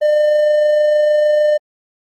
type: tone with amplitude modulation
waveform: triangle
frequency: 601 Hz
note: D5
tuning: 40 cents sharp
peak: -7 dBFS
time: 0.01-1.58 s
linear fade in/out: 20 ms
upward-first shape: sine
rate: 26.5 Hz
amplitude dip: 25%
effects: Opus 24 kbps